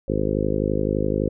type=harmonic tone; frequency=51.8 Hz; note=G#1; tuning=4 cents flat; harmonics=1 / 2 / 3 / 4 / 5 / 6 / 7 / 8 / 9 / 10; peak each=-29 / -29 / -29 / -29 / -29 / -29 / -29 / -29 / -29 / -29 dBFS; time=0.08-1.29 s; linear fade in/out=5 ms; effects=none